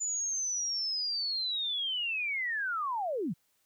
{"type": "linear sweep", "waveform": "sine", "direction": "down", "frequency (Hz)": [7040, 132], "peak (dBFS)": -30, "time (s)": [0, 3.34], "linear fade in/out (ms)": 20, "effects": ["white hiss -73 dBFS RMS until 3.65 s"]}